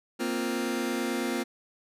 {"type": "chord", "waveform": "sawtooth", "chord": "Bb suspended second", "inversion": "none", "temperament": "just", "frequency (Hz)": [233.1, 262.2, 349.6], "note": ["Bb3", "C4", "F4"], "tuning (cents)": [0, 4, 2], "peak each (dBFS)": -28, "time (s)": [0.19, 1.44], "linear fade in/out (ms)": 20, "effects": ["resampled to 32000 Hz"]}